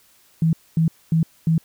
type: tone bursts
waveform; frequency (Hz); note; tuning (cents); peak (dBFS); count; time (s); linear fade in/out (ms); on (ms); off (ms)
sine; 162.3; E3; -27; -14; 4; 0.42-1.58; 2; 110; 240
effects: white hiss -56 dBFS RMS until 1.64 s